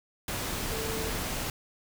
sine tone in noise, 444.3 Hz, A4, 17 cents sharp, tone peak -35 dBFS, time 0.72-1.1 s, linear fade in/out 2 ms, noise pink, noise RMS -33 dBFS, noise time 0.28-1.5 s, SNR -5 dB, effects none

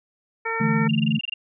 harmonic tone, 453.7 Hz, A#4, 47 cents flat, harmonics 1 / 2 / 3 / 4 / 5, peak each -30 / -30 / -30 / -30 / -30 dBFS, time 0.45-0.88 s, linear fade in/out 10 ms
sine chord, D suspended second, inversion none, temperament just, 146.83 / 165.19 / 220.2 Hz, D3 / E3 / A3, 0 / +4 / +2 cents, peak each -24 / -25 / -21 dBFS, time 0.6-1.19 s, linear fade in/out 10 ms
sine tone bursts, 2794 Hz, F7, in tune, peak -24 dBFS, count 11, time 0.89-1.34 s, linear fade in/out 5 ms, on 20 ms, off 23 ms
effects none

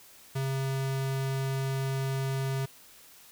square tone, 134.5 Hz, C3, 48 cents sharp, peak -29 dBFS, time 0.35-2.66 s, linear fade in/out 10 ms, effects white hiss -54 dBFS RMS until 3.31 s

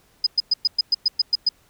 sine tone bursts, 5000 Hz, D#8, 8 cents sharp, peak -14 dBFS, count 10, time 0.24-1.49 s, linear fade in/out 5 ms, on 26 ms, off 110 ms, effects pink hiss -59 dBFS RMS until 1.69 s

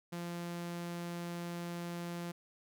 sawtooth tone, 172.6 Hz, F3, 20 cents flat, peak -35 dBFS, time 0.12-2.32 s, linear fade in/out 10 ms, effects none

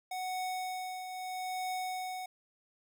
square tone with tremolo, 741 Hz, F#5, 2 cents sharp, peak -34 dBFS, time 0.11-2.26 s, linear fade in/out 5 ms, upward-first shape triangle, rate 0.78 Hz, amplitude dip 55%, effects none

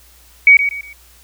sine tone with echo, 2255 Hz, C#7, 29 cents sharp, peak -3 dBFS, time 0.47-0.57 s, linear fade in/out 2 ms, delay 120 ms, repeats 3, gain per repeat -10 dB, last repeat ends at 0.93 s, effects added 60 Hz sine -48 dBFS peak until 1.23 s + white hiss -48 dBFS RMS until 1.23 s

